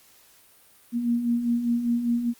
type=beating tone pair; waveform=sine; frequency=233.1 / 238.1 Hz; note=A#3 / A#3; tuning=0 / +37 cents; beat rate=5 Hz; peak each=-30 / -22 dBFS; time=0.92-2.34 s; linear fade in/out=50 ms; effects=white hiss -56 dBFS RMS until 2.39 s + Opus 48 kbps